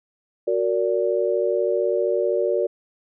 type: chord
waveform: sine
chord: Gb augmented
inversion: none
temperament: just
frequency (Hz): 370 / 462.5 / 578.1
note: Gb4 / Bb4 / D5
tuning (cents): 0 / -14 / -27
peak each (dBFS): -23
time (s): 0.47-2.67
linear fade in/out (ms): 10
effects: none